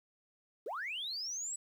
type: linear sweep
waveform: sine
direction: up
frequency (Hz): 359.7 to 7940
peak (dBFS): -36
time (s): 0.66-1.56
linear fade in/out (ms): 5
effects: tanh soft clip ceiling -32 dBFS + 11-bit